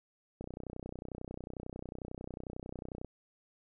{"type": "click train", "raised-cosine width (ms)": 2, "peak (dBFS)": -28, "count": 83, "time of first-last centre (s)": [0.41, 3.047], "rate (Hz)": 31.1, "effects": []}